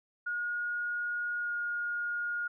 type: tone with pitch glide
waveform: sine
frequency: 1438 to 1428.1 Hz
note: F#6 to F6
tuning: -50 to +38 cents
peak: -31 dBFS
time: 0.26-2.48 s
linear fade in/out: 10 ms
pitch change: -12 cents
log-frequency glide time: 1.4-1.51 s
effects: none